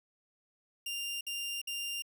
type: tone bursts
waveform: sawtooth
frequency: 2794 Hz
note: F7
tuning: in tune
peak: -32 dBFS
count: 3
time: 0.86-2.022 s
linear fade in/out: 5 ms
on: 350 ms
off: 56 ms
effects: none